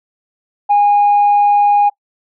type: tone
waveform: sine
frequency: 820 Hz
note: G#5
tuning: 22 cents flat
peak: -6 dBFS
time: 0.69-1.9 s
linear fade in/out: 20 ms
effects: noise-tail reverb RT60 0.1 s tail -23 dB re dry + tanh soft clip ceiling -5 dBFS